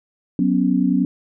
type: chord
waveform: sine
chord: F# suspended fourth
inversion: none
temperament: equal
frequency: 185 / 246.9 / 277.2 Hz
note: F#3 / B3 / C#4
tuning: 0 / 0 / 0 cents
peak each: -19 dBFS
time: 0.39-1.05 s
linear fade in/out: 2 ms
effects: none